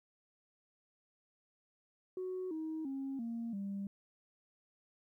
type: tone with pitch steps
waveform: sine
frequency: 370 / 316.6 / 270.9 / 231.7 / 198.28 Hz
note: F#4 / D#4 / C#4 / A#3 / G3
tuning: 0 / +30 / -40 / -10 / +20 cents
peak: -36 dBFS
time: 2.17-3.87 s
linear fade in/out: 2 ms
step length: 340 ms
effects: tanh soft clip ceiling -34 dBFS + 13-bit